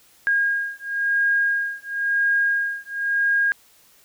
sine beating tone pair, 1626 / 1626.97 Hz, G#6 / G#6, -37 / -36 cents, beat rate 0.97 Hz, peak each -22 dBFS, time 0.27-3.52 s, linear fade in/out 0 ms, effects white hiss -55 dBFS RMS until 4.04 s

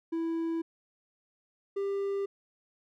triangle tone pair in turn, 329.6 / 396.7 Hz, E4 / G4, 0 / +21 cents, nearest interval minor third, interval 321 cents, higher second, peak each -27 dBFS, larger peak neither, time 0.12-0.62 / 1.76-2.26 s, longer neither, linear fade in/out 10 ms, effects none

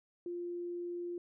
sine tone, 349.2 Hz, F4, in tune, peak -37 dBFS, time 0.26-1.18 s, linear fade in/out 2 ms, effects none

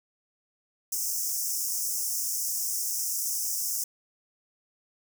pink high-pass noise, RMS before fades -30 dBFS, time 0.92-3.84 s, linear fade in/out 5 ms, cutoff 5300 Hz, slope 96 dB/octave, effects none

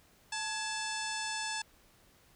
harmonic tone with a mistuned harmonic, 880 Hz, A5, in tune, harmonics 1 / 2 / 3 / 4 / 5 / 6 / 7 / 8 / 9 / 10, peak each -40 / -40 / -43 / -44 / -46 / -43 / -48 / -49 / -47 / -48 dBFS, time 0.32-1.62 s, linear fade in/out 5 ms, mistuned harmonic 2, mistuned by -80 cents, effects pink hiss -64 dBFS RMS until 2.35 s

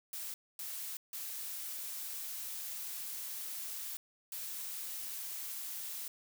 blue noise bursts at uneven times, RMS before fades -42 dBFS, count 4, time 0.13-0.34 / 0.59-0.97 / 1.13-3.97 / 4.32-6.08 s, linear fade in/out 2 ms, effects none

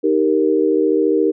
sine chord, Eb major, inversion none, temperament equal, 311.1 / 392 / 466.2 Hz, Eb4 / G4 / Bb4, 0 / 0 / 0 cents, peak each -17 dBFS, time 0.03-1.32 s, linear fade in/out 20 ms, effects none

